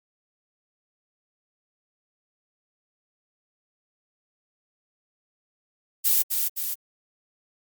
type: noise with echo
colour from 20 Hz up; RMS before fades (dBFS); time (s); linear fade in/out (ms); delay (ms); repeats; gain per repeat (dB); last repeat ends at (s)
violet; -20; 6.04-6.23; 20; 260; 2; -4; 6.75
effects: Opus 48 kbps